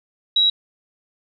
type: tone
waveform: sine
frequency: 3868 Hz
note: B7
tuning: 37 cents flat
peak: -13 dBFS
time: 0.36-0.5 s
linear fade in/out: 5 ms
effects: none